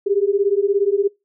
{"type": "beating tone pair", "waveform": "sine", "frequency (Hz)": [392, 409], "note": ["G4", "G#4"], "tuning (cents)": [0, -26], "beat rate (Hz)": 17, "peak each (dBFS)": -18, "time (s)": [0.06, 1.08], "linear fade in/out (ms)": 10, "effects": ["noise-tail reverb RT60 0.2 s tail -23 dB re dry"]}